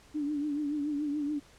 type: tone with vibrato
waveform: sine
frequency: 293.7 Hz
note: D4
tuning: in tune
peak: -29 dBFS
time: 0.14-1.4 s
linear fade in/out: 20 ms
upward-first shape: triangle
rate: 7 Hz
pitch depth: 76 cents each way
effects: pink hiss -58 dBFS RMS until 1.58 s + low-pass 9000 Hz 12 dB/octave